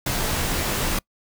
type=noise with comb filter; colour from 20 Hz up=pink; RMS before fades=-24 dBFS; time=0.06-0.99 s; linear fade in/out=5 ms; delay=19 ms; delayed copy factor=-0.6; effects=noise-tail reverb RT60 0.1 s tail -26 dB re dry